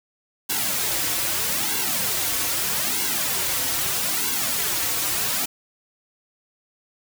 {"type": "noise with flanger", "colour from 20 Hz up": "white", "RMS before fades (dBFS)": -24, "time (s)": [0.49, 5.46], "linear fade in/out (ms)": 10, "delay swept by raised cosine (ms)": [1.6, 5], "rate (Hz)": 0.79, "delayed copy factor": -0.95, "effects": []}